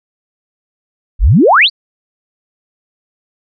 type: exponential sweep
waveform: sine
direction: up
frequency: 34.14 to 4870 Hz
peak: -4 dBFS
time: 1.19-1.7 s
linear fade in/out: 50 ms
effects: none